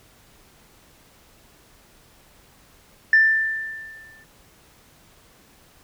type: tone with exponential decay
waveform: sine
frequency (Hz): 1775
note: A6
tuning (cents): +15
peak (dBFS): -9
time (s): 3.13-4.24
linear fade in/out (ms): 2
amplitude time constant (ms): 240
effects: tanh soft clip ceiling -7 dBFS + pink hiss -54 dBFS RMS until 5.83 s